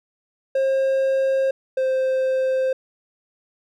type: tone pair in turn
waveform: triangle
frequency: 535 / 523.1 Hz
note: C5 / C5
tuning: +38 / -1 cents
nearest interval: unison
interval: 39 cents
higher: first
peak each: -15 / -16 dBFS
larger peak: first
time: 0.55-1.51 / 1.77-2.73 s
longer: neither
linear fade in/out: 5 ms
effects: none